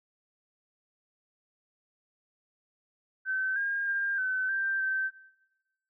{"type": "tone with pitch steps", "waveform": "sine", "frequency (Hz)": [1536, 1616, 1601, 1521, 1574, 1550], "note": ["G6", "G#6", "G6", "F#6", "G6", "G6"], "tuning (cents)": [-36, -48, 36, 47, 7, -20], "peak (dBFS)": -27, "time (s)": [3.25, 5.11], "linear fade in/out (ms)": 50, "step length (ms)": 310, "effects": ["noise-tail reverb RT60 1.0 s tail -18 dB re dry"]}